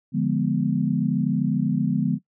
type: chord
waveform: sine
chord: D diminished seventh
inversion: none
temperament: equal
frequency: 146.83 / 174.61 / 207.7 / 246.9 Hz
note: D3 / F3 / Ab3 / Cb4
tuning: 0 / 0 / 0 / 0 cents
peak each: -25 dBFS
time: 0.12-2.19 s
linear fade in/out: 50 ms
effects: noise-tail reverb RT60 0.1 s tail -18 dB re dry